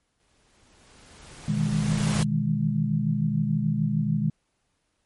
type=noise with exponential growth; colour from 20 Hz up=pink; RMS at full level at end=-28 dBFS; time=0.2-2.23 s; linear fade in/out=1 ms; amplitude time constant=440 ms
type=chord; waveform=sine; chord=E major seventh; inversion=second; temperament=equal with one note detuned; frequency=123.47 / 155.56 / 162.36 / 207.7 Hz; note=B2 / D#3 / E3 / G#3; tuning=0 / 0 / -26 / 0 cents; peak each=-29 / -25 / -31 / -26 dBFS; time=1.48-4.3 s; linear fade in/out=5 ms
effects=pink hiss -73 dBFS RMS until 5.05 s + MP3 48 kbps